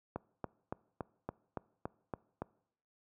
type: click train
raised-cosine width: 1 ms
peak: -23 dBFS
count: 9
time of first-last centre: 0.16-2.42 s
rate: 3.54 Hz
effects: noise-tail reverb RT60 0.7 s tail -23 dB re dry + high-pass 80 Hz 12 dB/octave